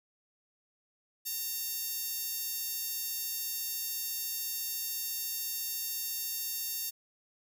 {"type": "tone with high-pass filter", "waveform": "10% pulse", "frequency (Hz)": 914, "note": "A#5", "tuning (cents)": -34, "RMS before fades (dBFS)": -36, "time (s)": [1.25, 6.91], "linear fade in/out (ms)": 20, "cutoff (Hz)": 8800, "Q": 1, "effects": []}